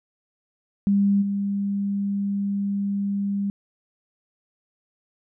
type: tone with level steps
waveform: sine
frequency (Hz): 200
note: G3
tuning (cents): +35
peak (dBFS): -16 / -22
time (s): 0.87-3.5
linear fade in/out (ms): 0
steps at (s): 1.21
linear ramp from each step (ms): 20
effects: none